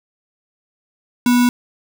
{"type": "tone with sample-and-hold", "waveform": "sine", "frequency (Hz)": 244.3, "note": "B3", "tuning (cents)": -19, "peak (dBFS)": -10, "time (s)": [1.26, 1.49], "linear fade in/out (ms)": 2, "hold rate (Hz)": 1225, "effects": []}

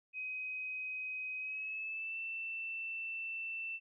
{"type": "tone with pitch glide", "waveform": "sine", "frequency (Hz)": [2521, 2671], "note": ["D#7", "E7"], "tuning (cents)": [22, 22], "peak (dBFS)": -38, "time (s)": [0.13, 3.8], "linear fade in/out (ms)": 50, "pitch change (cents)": 100, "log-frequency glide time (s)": [1.38, 2.18], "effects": []}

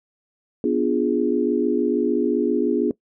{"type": "chord", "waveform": "sine", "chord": "B diminished seventh", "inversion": "none", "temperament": "equal", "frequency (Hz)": [246.9, 293.7, 349.2, 415.3], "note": ["B3", "D4", "F4", "Ab4"], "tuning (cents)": [0, 0, 0, 0], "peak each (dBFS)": -23, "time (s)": [0.64, 2.91], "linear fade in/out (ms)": 2, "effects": ["noise-tail reverb RT60 0.1 s tail -20 dB re dry"]}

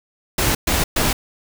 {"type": "noise bursts", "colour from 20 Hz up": "pink", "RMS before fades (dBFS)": -18, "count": 3, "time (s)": [0.38, 1.13], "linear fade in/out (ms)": 5, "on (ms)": 170, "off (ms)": 120, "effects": []}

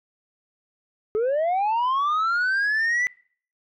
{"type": "linear sweep", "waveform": "sine", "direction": "up", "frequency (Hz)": [415.3, 2003], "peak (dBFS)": -17, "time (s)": [1.15, 3.07], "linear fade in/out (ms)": 0, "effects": ["noise-tail reverb RT60 0.5 s tail -25 dB re dry", "tanh soft clip ceiling -19 dBFS"]}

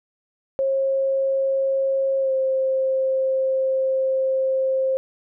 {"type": "tone with pitch glide", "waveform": "sine", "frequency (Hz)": [539, 528.5], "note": ["C#5", "C5"], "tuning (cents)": [-49, 17], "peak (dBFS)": -18, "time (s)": [0.59, 4.97], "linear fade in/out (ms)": 0, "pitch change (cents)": -34, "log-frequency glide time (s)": [2.2, 2.32], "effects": []}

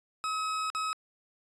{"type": "tone with dropouts", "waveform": "40% pulse", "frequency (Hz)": 1278, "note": "D#6", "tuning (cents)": 46, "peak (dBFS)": -29, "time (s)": [0.24, 0.93], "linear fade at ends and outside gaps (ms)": 0, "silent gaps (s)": [0.701, 0.749], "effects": ["resampled to 22050 Hz"]}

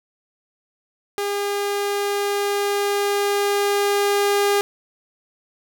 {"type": "tone with level ramp", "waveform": "sawtooth", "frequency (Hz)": 405, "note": "G#4", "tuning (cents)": -43, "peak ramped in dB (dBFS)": [-18, -12], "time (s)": [1.18, 4.61], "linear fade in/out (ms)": 0, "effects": []}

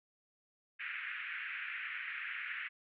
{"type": "band-pass noise", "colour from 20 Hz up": "pink", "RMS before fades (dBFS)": -42, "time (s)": [0.79, 2.69], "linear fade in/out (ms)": 20, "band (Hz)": [1500, 2600], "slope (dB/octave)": 48, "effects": []}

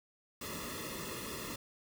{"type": "noise with comb filter", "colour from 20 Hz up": "pink", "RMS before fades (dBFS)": -42, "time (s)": [0.41, 1.56], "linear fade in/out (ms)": 5, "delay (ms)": 1.3, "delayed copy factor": -0.95, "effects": []}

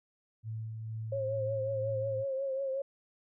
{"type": "tone with tremolo", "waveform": "sine", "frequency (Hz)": 110.8, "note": "A2", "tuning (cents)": 13, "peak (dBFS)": -35, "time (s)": [0.43, 2.25], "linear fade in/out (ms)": 50, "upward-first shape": "sine", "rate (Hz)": 2.2, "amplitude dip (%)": 30}
{"type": "tone with vibrato", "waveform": "sine", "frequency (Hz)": 539, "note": "C#5", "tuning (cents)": -49, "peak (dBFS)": -31, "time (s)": [1.12, 2.82], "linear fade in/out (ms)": 5, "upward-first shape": "triangle", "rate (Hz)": 5.5, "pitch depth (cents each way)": 54}
{"effects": []}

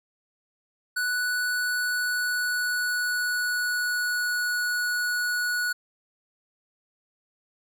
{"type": "tone with pitch glide", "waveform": "square", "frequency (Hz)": [1480, 1465.5], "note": ["F#6", "F#6"], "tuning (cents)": [0, -17], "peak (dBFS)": -25, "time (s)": [0.96, 5.73], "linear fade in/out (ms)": 10, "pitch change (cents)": -17, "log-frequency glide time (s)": [1.46, 4.53], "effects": []}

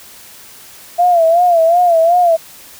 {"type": "tone with vibrato", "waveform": "sine", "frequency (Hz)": 683, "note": "F5", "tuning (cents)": -39, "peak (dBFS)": -7, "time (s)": [0.98, 2.37], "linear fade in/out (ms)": 20, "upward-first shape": "sine", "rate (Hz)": 2.7, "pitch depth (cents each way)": 90, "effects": ["white hiss -38 dBFS RMS until 2.79 s"]}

